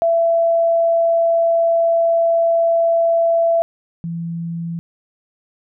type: tone pair in turn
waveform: sine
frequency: 669 / 167.93 Hz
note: E5 / E3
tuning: +25 / +32 cents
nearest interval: 2 octaves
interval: 2393 cents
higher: first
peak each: -12 / -22 dBFS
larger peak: first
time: 0.02-3.62 / 4.04-4.79 s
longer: first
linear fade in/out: 0 ms
effects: none